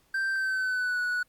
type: tone with pitch glide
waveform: triangle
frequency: 1568 to 1471.5 Hz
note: G6 to F#6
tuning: 0 to -10 cents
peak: -24 dBFS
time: 0.14-1.23 s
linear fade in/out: 5 ms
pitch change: -110 cents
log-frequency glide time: 0.3-1 s
effects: pink hiss -66 dBFS RMS until 1.28 s + Opus 48 kbps